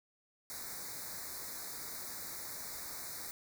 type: band-stop noise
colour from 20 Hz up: white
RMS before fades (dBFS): -44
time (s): 0.5-3.31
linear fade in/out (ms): 0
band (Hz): 2300 to 3800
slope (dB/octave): 96
effects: none